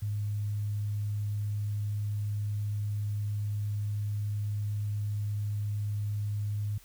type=tone; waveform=sine; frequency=103.83 Hz; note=G#2; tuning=in tune; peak=-29 dBFS; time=0.02-6.78 s; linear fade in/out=5 ms; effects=added 43 Hz sine -58 dBFS peak until 6.84 s + white hiss -58 dBFS RMS until 6.84 s